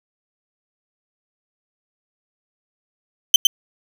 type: tone with echo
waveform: 30% pulse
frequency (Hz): 3083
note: G7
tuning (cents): -29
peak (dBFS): -3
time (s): 3.34-3.36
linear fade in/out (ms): 2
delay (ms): 110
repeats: 1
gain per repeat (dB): -3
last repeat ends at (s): 3.47
effects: none